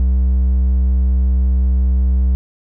sine tone with hard clipping, 63.9 Hz, C2, 40 cents flat, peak -12 dBFS, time 0-2.35 s, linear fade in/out 0 ms, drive 3 dB, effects none

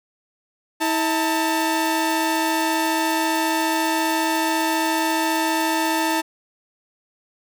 sawtooth tone pair together, 322.2 / 892 Hz, E4 / A5, -39 / +23 cents, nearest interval octave + tritone, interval 1762 cents, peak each -18 / -18 dBFS, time 0.8-6.22 s, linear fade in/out 20 ms, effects none

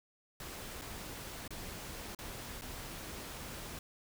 pink noise with dropouts, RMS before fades -45 dBFS, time 0.4-3.79 s, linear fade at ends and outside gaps 2 ms, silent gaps 0.814-0.818 / 1.478-1.506 / 2.149-2.188 / 2.612-2.619 s, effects none

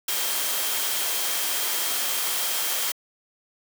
sine tone in noise, 3200 Hz, G7, 35 cents sharp, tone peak -36 dBFS, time 0.08-2.92 s, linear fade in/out 5 ms, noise white, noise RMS -26 dBFS, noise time 0.08-2.92 s, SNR -13 dB, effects high-pass 400 Hz 12 dB/octave

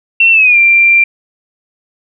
sine tone with pitch glide, 2706 to 2369 Hz, E7 to D7, +45 to +14 cents, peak -4 dBFS, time 0.2-1.04 s, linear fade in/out 5 ms, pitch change -231 cents, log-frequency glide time 0.31-0.58 s, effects none

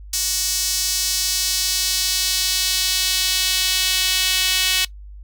sawtooth tone with high-pass filter sweep, 372.5 Hz, F#4, 12 cents sharp, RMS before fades -20 dBFS, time 0.13-4.85 s, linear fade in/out 5 ms, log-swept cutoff 5700 to 3100 Hz, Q 1.6, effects noise-tail reverb RT60 0.1 s tail -20 dB re dry + added 50 Hz sine -35 dBFS peak until 5.23 s

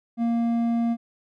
sine tone with hard clipping, 233.1 Hz, A#3, in tune, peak -22 dBFS, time 0.17-0.97 s, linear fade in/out 50 ms, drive 6 dB, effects none

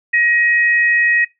sine tone pair together, 1892.1 / 2520 Hz, A#6 / D#7, +25 / +21 cents, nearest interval perfect fourth, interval 496 cents, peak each -12 / -19 dBFS, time 0.13-1.25 s, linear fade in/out 10 ms, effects noise-tail reverb RT60 0.2 s tail -20 dB re dry

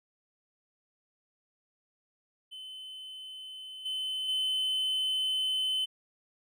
triangle tone with level steps, 3047 Hz, G7, 50 cents flat, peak -40 / -30 / -26 dBFS, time 2.51-5.86 s, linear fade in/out 20 ms, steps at 3.85 / 4.28 s, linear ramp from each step 10 ms, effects none

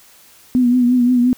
sine tone with vibrato, 246.9 Hz, B3, in tune, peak -10 dBFS, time 0.55-1.33 s, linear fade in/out 0 ms, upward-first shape triangle, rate 5.7 Hz, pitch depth 57 cents each way, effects white hiss -47 dBFS RMS until 1.37 s

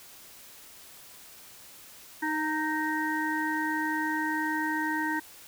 harmonic tone with a mistuned harmonic, 311.1 Hz, D#4, in tune, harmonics 1 / 3 / 5 / 6, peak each -31 / -32 / -34 / -33 dBFS, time 2.22-5.2 s, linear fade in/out 10 ms, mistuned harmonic 3, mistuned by -16 cents, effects white hiss -50 dBFS RMS until 5.47 s

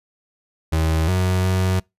35% pulse tone with pitch steps, 79.9 / 92.3 / 93.1 Hz, D#2 / F#2 / F#2, +47 / -4 / +11 cents, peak -15 dBFS, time 0.72-1.8 s, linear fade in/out 10 ms, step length 360 ms, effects noise-tail reverb RT60 0.2 s tail -26 dB re dry + resampled to 32000 Hz

